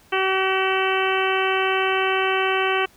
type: harmonic tone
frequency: 380.9 Hz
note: G4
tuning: 50 cents flat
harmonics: 1 / 2 / 3 / 4 / 5 / 6 / 7 / 8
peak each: -23 / -26 / -26 / -27 / -30 / -30 / -27 / -30 dBFS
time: 0.12-2.86 s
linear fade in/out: 10 ms
effects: pink hiss -54 dBFS RMS until 2.96 s